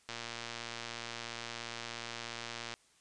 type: click train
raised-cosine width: 0.2 ms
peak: -23 dBFS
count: 311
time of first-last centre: 0.09-2.74 s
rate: 117 Hz
effects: white hiss -67 dBFS RMS until 3 s + resampled to 22050 Hz